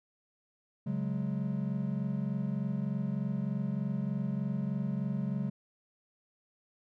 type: chord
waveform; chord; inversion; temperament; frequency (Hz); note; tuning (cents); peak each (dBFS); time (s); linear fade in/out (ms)
triangle; C# suspended fourth; none; equal with one note detuned; 138.59 / 185 / 208.3; C#3 / F#3 / G#3; 0 / 0 / +5; -33; 0.86-5.5; 10
effects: none